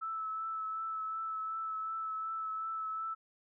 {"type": "tone with vibrato", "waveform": "sine", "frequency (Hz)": 1310, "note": "E6", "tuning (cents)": -11, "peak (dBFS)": -35, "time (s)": [0.01, 3.15], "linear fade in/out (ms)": 20, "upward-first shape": "triangle", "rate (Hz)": 2.7, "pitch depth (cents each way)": 19, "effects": []}